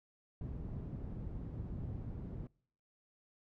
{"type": "low-pass noise", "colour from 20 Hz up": "white", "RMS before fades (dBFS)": -43, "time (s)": [0.41, 2.47], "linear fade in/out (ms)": 2, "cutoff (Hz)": 140, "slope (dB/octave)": 12, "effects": ["noise-tail reverb RT60 0.6 s tail -26 dB re dry"]}